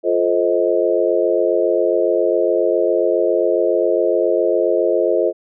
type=chord; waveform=sine; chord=F dominant seventh; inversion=none; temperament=just; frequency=349.2 / 436.5 / 523.8 / 628.6 Hz; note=F4 / A4 / C5 / Eb5; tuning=0 / -14 / +2 / +18 cents; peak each=-19 dBFS; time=0.03-5.33 s; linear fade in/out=50 ms; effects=none